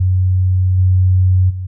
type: tone with level steps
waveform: sine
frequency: 92.5 Hz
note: F#2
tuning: in tune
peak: -10 / -8 / -20 dBFS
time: 0-1.67 s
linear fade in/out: 10 ms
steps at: 0.77 / 1.49 s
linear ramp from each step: 20 ms
effects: none